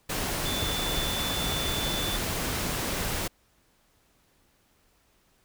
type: tone in noise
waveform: sine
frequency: 3500 Hz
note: A7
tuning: 10 cents flat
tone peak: -32 dBFS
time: 0.45-2.17 s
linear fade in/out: 10 ms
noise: pink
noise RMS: -30 dBFS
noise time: 0.09-3.28 s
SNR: -5 dB
effects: pink hiss -66 dBFS RMS until 5.44 s